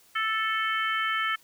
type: harmonic tone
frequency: 440 Hz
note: A4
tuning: in tune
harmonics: 3 / 4 / 5 / 6 / 7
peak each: -28 / -30 / -32 / -44 / -34 dBFS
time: 0.15-1.36 s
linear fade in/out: 10 ms
effects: white hiss -59 dBFS RMS until 1.43 s